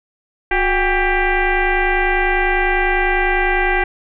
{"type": "tone with frequency modulation", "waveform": "sine", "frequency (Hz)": 805, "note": "G5", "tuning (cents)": 46, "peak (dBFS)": -13, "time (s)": [0.51, 3.84], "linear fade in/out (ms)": 5, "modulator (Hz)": 390, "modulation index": 3.9, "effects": []}